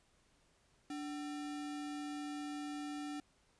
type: tone with sample-and-hold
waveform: sine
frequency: 292.4 Hz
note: D4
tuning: 7 cents flat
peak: -40 dBFS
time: 0.9-3.2 s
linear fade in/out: 2 ms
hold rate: 1050 Hz
effects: pink hiss -72 dBFS RMS until 3.59 s + resampled to 22050 Hz